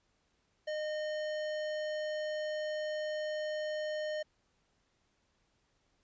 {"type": "tone with hard clipping", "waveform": "sine", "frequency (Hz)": 612, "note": "D#5", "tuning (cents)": -29, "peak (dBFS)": -36, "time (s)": [0.67, 4.23], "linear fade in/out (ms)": 10, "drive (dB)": 15, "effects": ["pink hiss -75 dBFS RMS until 6.03 s", "resampled to 16000 Hz"]}